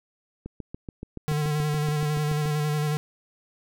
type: click train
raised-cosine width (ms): 3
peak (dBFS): -22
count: 15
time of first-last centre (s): 0.46-2.457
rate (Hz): 7.01
type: tone with vibrato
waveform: square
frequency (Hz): 150.1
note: D3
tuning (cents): +38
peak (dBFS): -24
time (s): 1.28-2.97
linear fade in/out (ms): 0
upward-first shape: square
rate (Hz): 11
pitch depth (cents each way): 23
effects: none